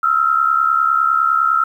sine tone pair together, 1296.1 / 1366 Hz, E6 / F6, -30 / -39 cents, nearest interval minor second, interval 91 cents, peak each -15 dBFS, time 0.03-1.64 s, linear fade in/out 5 ms, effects 8-bit

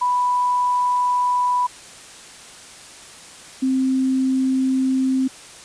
sine tone pair in turn, 987.8 / 262.2 Hz, B5 / C4, 0 / +4 cents, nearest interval octave + major seventh, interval 2296 cents, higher first, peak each -16 dBFS, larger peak neither, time 0.01-1.67 / 3.62-5.28 s, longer neither, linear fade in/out 10 ms, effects white hiss -41 dBFS RMS until 5.64 s + resampled to 22050 Hz

